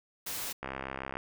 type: noise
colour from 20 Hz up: white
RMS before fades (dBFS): -37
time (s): 0.26-0.53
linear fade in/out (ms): 10
type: click train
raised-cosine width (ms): 0.5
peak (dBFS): -21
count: 37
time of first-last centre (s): 0.63-1.17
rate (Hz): 66.7
effects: none